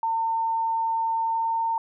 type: tone with pitch glide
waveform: sine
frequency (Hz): 905 to 910.2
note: A5 to A#5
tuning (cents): +48 to -42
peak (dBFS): -22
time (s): 0.03-1.78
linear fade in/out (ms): 2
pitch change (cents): +10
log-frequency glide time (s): 1.21-1.63
effects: none